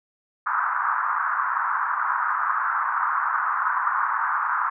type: band-pass noise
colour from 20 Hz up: pink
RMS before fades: -24 dBFS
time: 0.46-4.7 s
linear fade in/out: 10 ms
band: 990 to 1500 Hz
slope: 48 dB/octave
effects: none